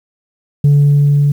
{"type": "tone with level ramp", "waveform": "sine", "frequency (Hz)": 144, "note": "D3", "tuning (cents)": -34, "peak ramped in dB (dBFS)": [-3, -7], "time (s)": [0.64, 1.32], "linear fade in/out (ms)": 5, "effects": ["tanh soft clip ceiling -4 dBFS", "7-bit"]}